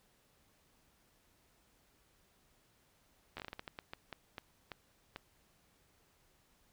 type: slowing click train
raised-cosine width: 0.3 ms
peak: -27 dBFS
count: 15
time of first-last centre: 3.37-5.161 s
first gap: 12 ms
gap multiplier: 1.32
effects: pink hiss -71 dBFS RMS until 6.72 s